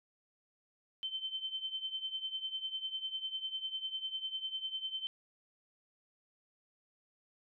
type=tone with tremolo; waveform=sine; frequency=3088 Hz; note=G7; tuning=27 cents flat; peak=-33 dBFS; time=1.03-5.07 s; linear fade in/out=0 ms; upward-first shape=triangle; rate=10 Hz; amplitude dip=85%; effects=none